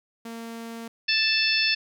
sawtooth tone, 229.5 Hz, A#3, 27 cents flat, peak -31 dBFS, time 0.25-0.88 s, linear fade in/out 5 ms
harmonic tone, 880 Hz, A5, in tune, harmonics 2 / 3 / 4 / 5 / 6, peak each -29 / -24 / -29 / -27 / -26 dBFS, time 1.08-1.75 s, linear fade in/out 10 ms
effects none

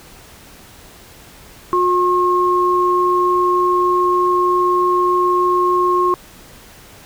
sine tone pair together, 359.3 / 1078 Hz, F4 / C#6, +49 / -49 cents, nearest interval octave + perfect fifth, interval 1902 cents, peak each -16 / -14 dBFS, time 1.73-6.14 s, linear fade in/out 0 ms, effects pink hiss -42 dBFS RMS until 7.05 s

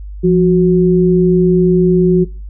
sine tone pair together, 173.48 / 367.6 Hz, F3 / F#4, -11 / -11 cents, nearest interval octave + minor second, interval 1300 cents, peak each -10 dBFS, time 0.23-2.25 s, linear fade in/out 20 ms, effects noise-tail reverb RT60 0.4 s tail -24 dB re dry + added 50 Hz sine -25 dBFS peak until 2.49 s

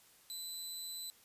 20% pulse tone, 4008 Hz, B7, 25 cents sharp, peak -36 dBFS, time 0.3-1.1 s, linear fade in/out 0 ms, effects white hiss -64 dBFS RMS until 1.24 s + resampled to 32000 Hz

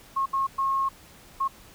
sine tone bursts at uneven times, 1083 Hz, C#6, 41 cents flat, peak -22 dBFS, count 4, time 0.16-0.26 / 0.33-0.47 / 0.58-0.89 / 1.4-1.48 s, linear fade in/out 10 ms, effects pink hiss -51 dBFS RMS until 1.74 s

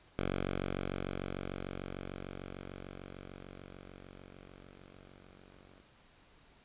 5% pulse tone with level ramp, 46.7 Hz, F#1, 17 cents sharp, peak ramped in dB -21 to -48 dBFS, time 0.19-5.82 s, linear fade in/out 0 ms, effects pink hiss -63 dBFS RMS until 6.64 s + resampled to 8000 Hz

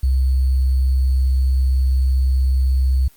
sine tone with sample-and-hold, 65.41 Hz, C2, in tune, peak -13 dBFS, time 0.03-3.08 s, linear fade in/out 5 ms, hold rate 4410 Hz, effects white hiss -52 dBFS RMS until 3.16 s + Opus 24 kbps

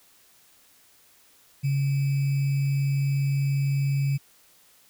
sine tone with sample-and-hold, 138.59 Hz, C#3, in tune, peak -21 dBFS, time 1.63-4.18 s, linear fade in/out 20 ms, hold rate 2450 Hz, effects white hiss -58 dBFS RMS until 4.89 s

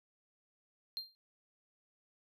triangle tone with exponential decay, 4186 Hz, C8, in tune, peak -33 dBFS, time 0.97-1.15 s, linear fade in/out 0 ms, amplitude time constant 39 ms, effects none

